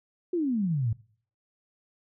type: exponential sweep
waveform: sine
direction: down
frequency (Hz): 370 to 103.8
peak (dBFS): -24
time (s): 0.33-0.93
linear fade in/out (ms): 5
effects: noise-tail reverb RT60 0.5 s tail -21 dB re dry